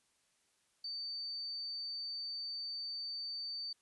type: tone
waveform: sine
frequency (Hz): 4580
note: D8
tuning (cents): -44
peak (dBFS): -39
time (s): 0.84-3.73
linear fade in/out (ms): 5
effects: white hiss -75 dBFS RMS until 3.81 s + resampled to 24000 Hz